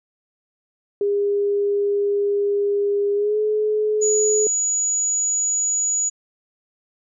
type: tone with pitch glide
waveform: sine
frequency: 405.6 to 426.3 Hz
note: G#4 to G#4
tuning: -41 to +45 cents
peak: -17 dBFS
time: 1.01-4.47 s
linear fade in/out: 2 ms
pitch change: +86 cents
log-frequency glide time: 3.14-3.38 s
type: tone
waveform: sine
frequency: 6850 Hz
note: A8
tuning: 47 cents flat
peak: -18 dBFS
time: 4.01-6.1 s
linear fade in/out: 20 ms
effects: none